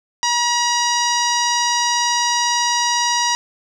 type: tone with low-pass filter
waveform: sawtooth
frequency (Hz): 958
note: A#5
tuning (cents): +47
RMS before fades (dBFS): -18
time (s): 0.23-3.35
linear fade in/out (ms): 0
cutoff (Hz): 5600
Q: 4.7
effects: none